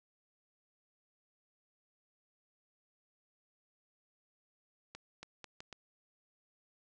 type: accelerating click train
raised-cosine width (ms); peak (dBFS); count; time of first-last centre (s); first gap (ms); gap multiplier
0.2; -29; 5; 4.95-5.727; 280; 0.76
effects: resampled to 22050 Hz